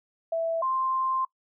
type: tone pair in turn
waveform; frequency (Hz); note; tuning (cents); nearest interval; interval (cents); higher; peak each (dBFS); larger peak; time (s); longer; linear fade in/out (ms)
sine; 659.3 / 1048.4; E5 / C6; 0 / +3; minor sixth; 803; second; -24; neither; 0.32-0.62 / 0.62-1.25; second; 5
effects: noise-tail reverb RT60 0.1 s tail -22 dB re dry